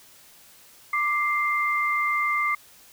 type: tone pair together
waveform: sine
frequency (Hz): 1180.1 / 2093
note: D6 / C7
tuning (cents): +8 / 0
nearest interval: minor seventh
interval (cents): 992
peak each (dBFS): -24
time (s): 0.93-2.55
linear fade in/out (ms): 5
effects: white hiss -52 dBFS RMS until 2.92 s